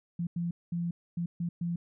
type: tone bursts at uneven times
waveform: sine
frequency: 171.6 Hz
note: F3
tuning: 30 cents flat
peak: -29 dBFS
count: 6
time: 0.19-0.27 / 0.36-0.51 / 0.72-0.91 / 1.17-1.26 / 1.4-1.49 / 1.61-1.76 s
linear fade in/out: 5 ms
effects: none